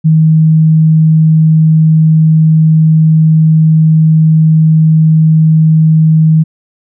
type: tone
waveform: sine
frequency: 158.3 Hz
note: D#3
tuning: 30 cents sharp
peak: -3 dBFS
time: 0.04-6.44 s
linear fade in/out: 20 ms
effects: none